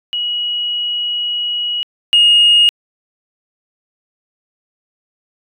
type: tone pair in turn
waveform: sine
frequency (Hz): 2910 / 2862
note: F#7 / F7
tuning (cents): -29 / +42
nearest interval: unison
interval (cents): 29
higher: first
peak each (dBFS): -16 / -5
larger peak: second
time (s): 0.13-1.83 / 2.13-2.69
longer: first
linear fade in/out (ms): 0
effects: tanh soft clip ceiling -3 dBFS